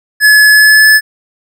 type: tone with pitch glide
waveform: square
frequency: 1707 to 1728.8 Hz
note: G#6 to A6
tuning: +47 to -31 cents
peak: -3 dBFS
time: 0.2-1.01 s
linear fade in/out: 50 ms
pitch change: +22 cents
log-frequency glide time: 0.52-0.88 s
effects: none